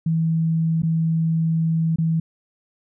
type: tone with dropouts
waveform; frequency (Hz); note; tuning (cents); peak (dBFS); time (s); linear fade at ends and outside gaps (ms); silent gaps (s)
sine; 162.6; E3; -23; -17; 0.06-2.2; 5; 0.821-0.832 / 1.96-1.984
effects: none